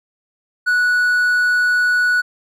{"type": "tone", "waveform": "triangle", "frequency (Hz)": 1472, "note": "F#6", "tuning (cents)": -9, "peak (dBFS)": -11, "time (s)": [0.66, 2.22], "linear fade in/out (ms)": 20, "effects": []}